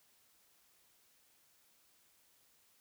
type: silence
effects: white hiss -70 dBFS RMS until 2.8 s